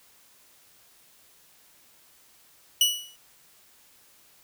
sawtooth tone with exponential decay, 2941 Hz, F#7, 11 cents flat, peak -13 dBFS, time 2.81-3.16 s, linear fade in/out 2 ms, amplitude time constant 76 ms, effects white hiss -58 dBFS RMS until 4.43 s

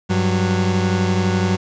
30% pulse tone pair together, 97.82 / 183.7 Hz, G2 / F#3, -3 / -12 cents, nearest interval major seventh, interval 1091 cents, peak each -16 dBFS, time 0.09-1.57 s, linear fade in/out 20 ms, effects resampled to 16000 Hz + 8-bit

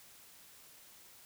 silence, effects white hiss -58 dBFS RMS until 1.25 s

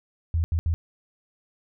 sine tone bursts at uneven times, 82.41 Hz, E2, in tune, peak -20 dBFS, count 3, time 0.34-0.44 / 0.52-0.59 / 0.66-0.74 s, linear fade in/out 0 ms, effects none

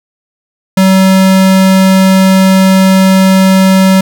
square tone, 190 Hz, F#3, 46 cents sharp, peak -4 dBFS, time 0.77-4.01 s, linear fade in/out 5 ms, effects none

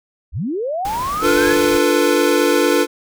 sine linear sweep, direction up, 44.84 to 1776 Hz, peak -19 dBFS, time 0.32-1.57 s, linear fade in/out 50 ms
pink noise, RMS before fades -30 dBFS, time 0.85-1.78 s, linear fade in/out 0 ms
square chord, B half-diminished seventh, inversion first, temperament equal with one note detuned, 293.7 / 349.2 / 445.1 / 493.9 Hz, D4 / F4 / A4 / B4, 0 / 0 / +20 / 0 cents, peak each -19 dBFS, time 1.21-2.87 s, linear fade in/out 50 ms
effects none

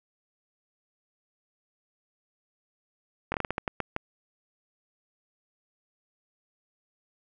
slowing click train, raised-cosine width 0.5 ms, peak -13 dBFS, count 10, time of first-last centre 3.32-3.964 s, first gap 21 ms, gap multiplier 1.29, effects none

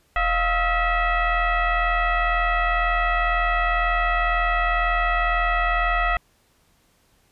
sine tone with frequency modulation, 620 Hz, D#5, 6 cents flat, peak -18 dBFS, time 0.16-6.17 s, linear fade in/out 2 ms, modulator 661 Hz, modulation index 2.6, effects pink hiss -62 dBFS RMS until 7.31 s + resampled to 32000 Hz

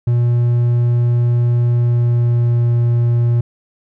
triangle tone with pitch glide, 120 to 118.9 Hz, B2 to A#2, -49 to +35 cents, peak -9 dBFS, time 0.07-3.41 s, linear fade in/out 5 ms, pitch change -16 cents, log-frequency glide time 1.71-2.74 s, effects none

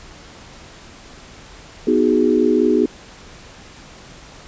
sine chord, G# minor seventh, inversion first, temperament equal, 246.9 / 311.1 / 370 / 415.3 Hz, B3 / D#4 / F#4 / G#4, 0 / 0 / 0 / 0 cents, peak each -18 dBFS, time 1.87-2.86 s, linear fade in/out 5 ms, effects pink hiss -41 dBFS RMS until 4.47 s + resampled to 16000 Hz

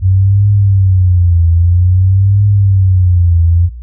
sine tone with vibrato, 92.5 Hz, F#2, in tune, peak -5 dBFS, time 0.01-3.7 s, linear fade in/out 50 ms, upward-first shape triangle, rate 0.51 Hz, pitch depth 180 cents each way, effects added 60 Hz sine -24 dBFS peak until 3.82 s

